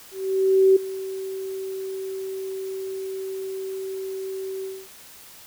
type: tone with ADSR envelope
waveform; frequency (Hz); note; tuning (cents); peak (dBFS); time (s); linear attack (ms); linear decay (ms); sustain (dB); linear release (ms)
sine; 382.8; G4; -41; -11; 0.11-4.88; 650; 9; -17; 240
effects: white hiss -46 dBFS RMS until 5.46 s